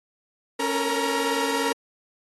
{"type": "tone cluster", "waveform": "sawtooth", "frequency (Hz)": [276.8, 452.9, 470.6, 949], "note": ["C#4", "A#4", "A#4", "A#5"], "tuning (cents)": [-2, -50, 16, 31], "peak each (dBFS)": [-25, -24, -27, -24], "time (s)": [0.59, 1.73], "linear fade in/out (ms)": 10, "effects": ["AAC 32 kbps"]}